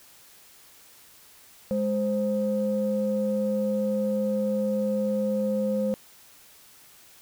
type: tone pair together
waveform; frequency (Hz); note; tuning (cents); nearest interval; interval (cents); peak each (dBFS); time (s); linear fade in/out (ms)
sine; 207.7 / 522.9; G#3 / C5; 0 / -1; octave + major third; 1599; -25; 1.71-5.94; 0
effects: tanh soft clip ceiling -16 dBFS + white hiss -53 dBFS RMS until 7.21 s